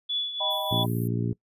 sine tone with tremolo, 3429 Hz, A7, 45 cents flat, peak -24 dBFS, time 0.09-0.84 s, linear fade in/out 10 ms, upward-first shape triangle, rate 3.2 Hz, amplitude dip 70%
sine chord, Eb augmented, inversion none, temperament equal with one note detuned, 622.3 / 784 / 982.6 Hz, Eb5 / G5 / B5, 0 / 0 / -9 cents, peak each -32 / -33 / -33 dBFS, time 0.4-0.86 s, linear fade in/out 10 ms
pink high-pass noise, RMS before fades -41 dBFS, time 0.5-1.08 s, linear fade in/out 10 ms, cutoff 11000 Hz, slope 48 dB/octave
harmonic tone, 58.2 Hz, A#1, 2 cents flat, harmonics 2 / 3 / 4 / 5 / 6 / 7, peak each -27 / -31 / -33 / -35 / -37 / -38 dBFS, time 0.71-1.33 s, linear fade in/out 5 ms
effects noise-tail reverb RT60 0.1 s tail -22 dB re dry + resampled to 32000 Hz

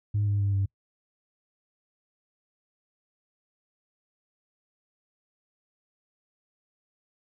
sine tone with pitch steps, 103.5 / 101.66 / 99.86 / 98.09 Hz, G#2 / G#2 / G2 / G2, -5 / -37 / +33 / +2 cents, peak -21 dBFS, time 0.14-0.66 s, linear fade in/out 10 ms, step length 130 ms, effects noise-tail reverb RT60 0.1 s tail -26 dB re dry + tanh soft clip ceiling -20 dBFS

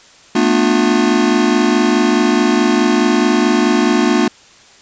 square chord, B half-diminished seventh, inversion third, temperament just, 222.2 / 246.9 / 296.3 / 355.6 Hz, A3 / B3 / D4 / F4, +17 / 0 / +15 / +31 cents, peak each -17 dBFS, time 0.35-4.28 s, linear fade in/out 5 ms, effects white hiss -44 dBFS RMS until 4.81 s + resampled to 16000 Hz

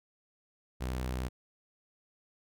sawtooth tone, 63.2 Hz, B1, 41 cents sharp, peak -29 dBFS, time 0.8-1.29 s, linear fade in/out 20 ms, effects none

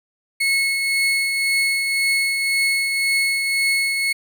35% pulse tone with tremolo, 2188 Hz, C#7, 23 cents flat, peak -14 dBFS, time 0.4-4.13 s, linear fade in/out 10 ms, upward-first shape triangle, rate 1.9 Hz, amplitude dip 40%, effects none

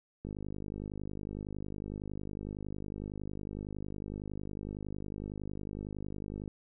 click train, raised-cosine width 3 ms, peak -27 dBFS, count 318, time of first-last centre 0.25-6.478 s, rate 50.9 Hz, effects none

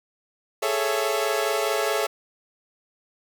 sawtooth chord, A major seventh, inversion third, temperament equal with one note detuned, 415.3 / 440 / 554.4 / 666.1 Hz, G#4 / A4 / C#5 / E5, 0 / 0 / 0 / +18 cents, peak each -24 dBFS, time 0.62-2.07 s, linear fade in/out 10 ms, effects none

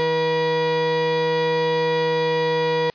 35% pulse tone pair together, 160.6 / 481.3 Hz, E3 / B4, -45 / -45 cents, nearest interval octave + perfect fifth, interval 1900 cents, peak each -27 / -17 dBFS, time 0-2.9 s, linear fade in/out 0 ms, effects white hiss -55 dBFS RMS until 2.94 s + resampled to 11025 Hz

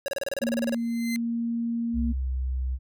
square tone bursts, 554.4 Hz, C#5, in tune, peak -27 dBFS, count 14, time 0.06-0.745 s, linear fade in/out 0 ms, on 22 ms, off 29 ms
sine tone, 233.1 Hz, A#3, in tune, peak -25 dBFS, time 0.41-2.13 s, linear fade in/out 20 ms
sawtooth tone with exponential growth, 2068 Hz, C7, 21 cents flat, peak -26 dBFS, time 0.6-1.16 s, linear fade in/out 0 ms, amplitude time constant 120 ms
sine tone with pitch glide, 65.41 to 64.21 Hz, C2 to C2, 0 to -32 cents, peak -25 dBFS, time 1.93-2.79 s, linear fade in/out 50 ms, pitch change -32 cents, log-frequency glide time 2.19-2.27 s
effects none

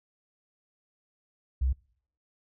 sine tone, 65 Hz, C2, 11 cents flat, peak -22 dBFS, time 1.61-1.73 s, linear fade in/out 10 ms, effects noise-tail reverb RT60 0.6 s tail -24 dB re dry + tanh soft clip ceiling -19 dBFS

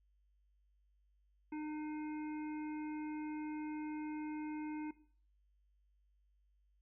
harmonic tone with a mistuned harmonic, 304.4 Hz, D#4, 38 cents flat, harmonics 1 / 3 / 5 / 7 / 8, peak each -40 / -50 / -60 / -57 / -61 dBFS, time 1.52-4.91 s, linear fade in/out 5 ms, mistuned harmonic 8, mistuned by +52 cents, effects noise-tail reverb RT60 0.5 s tail -17 dB re dry + added 50 Hz sine -70 dBFS peak until 6.81 s

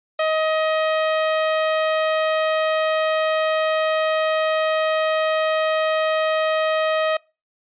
sawtooth tone, 630 Hz, D#5, 21 cents sharp, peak -14 dBFS, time 0.19-7.17 s, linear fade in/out 5 ms, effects noise-tail reverb RT60 0.3 s tail -25 dB re dry + resampled to 8000 Hz

